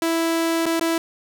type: tone with dropouts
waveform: sawtooth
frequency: 330 Hz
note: E4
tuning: 2 cents sharp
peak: -15 dBFS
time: 0.02-0.98 s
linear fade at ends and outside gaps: 2 ms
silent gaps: 0.657-0.663 / 0.796-0.81 s
effects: none